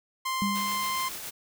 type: tone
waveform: sawtooth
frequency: 1046.5 Hz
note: C6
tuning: in tune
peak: -24 dBFS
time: 0.25-1.09 s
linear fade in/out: 10 ms
type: tone with exponential decay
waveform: sine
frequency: 200 Hz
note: G3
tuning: 35 cents sharp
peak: -24 dBFS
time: 0.42-1.16 s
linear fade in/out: 0 ms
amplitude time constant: 160 ms
type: noise with tremolo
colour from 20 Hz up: white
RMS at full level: -37 dBFS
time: 0.54-1.31 s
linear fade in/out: 20 ms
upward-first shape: sine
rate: 7.1 Hz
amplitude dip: 30%
effects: none